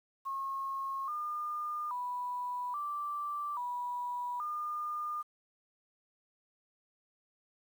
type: tone with pitch steps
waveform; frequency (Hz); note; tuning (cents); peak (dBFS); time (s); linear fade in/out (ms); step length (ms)
sine; 1084 / 1209 / 985 / 1172 / 976 / 1210; C#6 / D6 / B5 / D6 / B5 / D#6; -39 / +50 / -5 / -4 / -21 / -49; -34; 0.25-5.23; 20; 830
effects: 10-bit